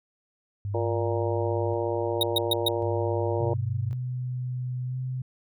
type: tone with tremolo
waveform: sine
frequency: 100.7 Hz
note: G2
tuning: 47 cents sharp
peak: -28 dBFS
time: 0.65-3.93 s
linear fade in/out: 0 ms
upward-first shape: square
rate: 0.46 Hz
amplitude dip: 45%
type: harmonic tone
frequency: 116.8 Hz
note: A#2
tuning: 4 cents sharp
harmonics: 3 / 4 / 5 / 6 / 7 / 8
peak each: -30 / -30 / -31 / -39 / -38 / -36 dBFS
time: 0.74-3.54 s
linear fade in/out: 5 ms
type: tone bursts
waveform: square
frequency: 3758 Hz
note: A#7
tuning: 13 cents sharp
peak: -21 dBFS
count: 4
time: 2.21-2.684 s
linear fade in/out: 2 ms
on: 21 ms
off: 130 ms
type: tone with pitch glide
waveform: sine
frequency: 125.7 to 128.49 Hz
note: B2 to C3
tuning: +31 to -31 cents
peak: -28 dBFS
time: 3.4-5.22 s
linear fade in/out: 5 ms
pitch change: +38 cents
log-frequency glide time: 4.85-4.97 s
effects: none